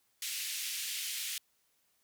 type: band-pass noise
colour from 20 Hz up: pink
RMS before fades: -38 dBFS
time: 0.22-1.38 s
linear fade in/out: 2 ms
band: 2400 to 16000 Hz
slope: 24 dB/octave
effects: white hiss -74 dBFS RMS until 2.03 s